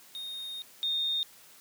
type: tone pair in turn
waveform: triangle / sine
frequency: 3700 / 3672 Hz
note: A#7 / A#7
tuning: -14 / -27 cents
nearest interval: unison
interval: 13 cents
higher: first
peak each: -35 / -27 dBFS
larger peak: second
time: 0.15-0.62 / 0.83-1.23 s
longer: first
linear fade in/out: 0 ms
effects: white hiss -55 dBFS RMS until 1.6 s + high-pass 100 Hz 12 dB/octave